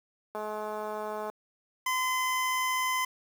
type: click train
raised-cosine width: 1 ms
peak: -21 dBFS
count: 203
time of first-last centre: 0.35-1.298 s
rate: 213 Hz
type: tone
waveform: 25% pulse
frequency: 1024 Hz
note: C6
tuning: 38 cents flat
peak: -23 dBFS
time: 1.86-3.05 s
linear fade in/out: 5 ms
effects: high-pass 400 Hz 12 dB/octave + 8-bit